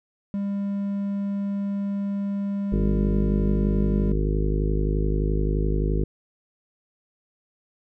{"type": "tone", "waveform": "triangle", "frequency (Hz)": 200, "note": "G3", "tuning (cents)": 35, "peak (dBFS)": -22, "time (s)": [0.34, 4.12], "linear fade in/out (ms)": 0}
{"type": "harmonic tone", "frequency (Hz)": 51.6, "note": "G#1", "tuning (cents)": -10, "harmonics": [1, 2, 3, 4, 5, 6, 7, 8, 9], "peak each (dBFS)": [-22, -33, -28, -37, -33, -38, -31, -34, -36], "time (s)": [2.72, 6.04], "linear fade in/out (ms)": 5}
{"effects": []}